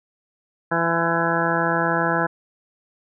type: harmonic tone with a mistuned harmonic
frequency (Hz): 167.3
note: E3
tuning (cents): +26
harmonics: 1 / 2 / 3 / 4 / 5 / 6 / 8 / 9 / 10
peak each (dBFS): -27 / -27 / -27 / -27 / -27 / -27 / -27 / -27 / -27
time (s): 0.71-2.27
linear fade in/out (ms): 10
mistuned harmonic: 6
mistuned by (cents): +16
effects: none